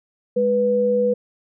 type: tone pair together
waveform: sine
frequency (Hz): 207.2 / 492.2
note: G#3 / B4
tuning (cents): -4 / -6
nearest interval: octave + minor third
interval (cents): 1498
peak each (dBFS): -24 / -16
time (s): 0.36-1.14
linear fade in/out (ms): 10
effects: none